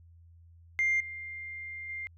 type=tone with level steps; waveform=sine; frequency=2100 Hz; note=C7; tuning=6 cents sharp; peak=-23 / -38 / -35 dBFS; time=0.79-2.07 s; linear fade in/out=0 ms; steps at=1 / 1.89 s; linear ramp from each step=5 ms; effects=tanh soft clip ceiling -21 dBFS + added 84 Hz sine -53 dBFS peak until 2.17 s